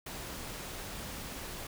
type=noise; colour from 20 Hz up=pink; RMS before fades=-42 dBFS; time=0.06-1.67 s; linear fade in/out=5 ms; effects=none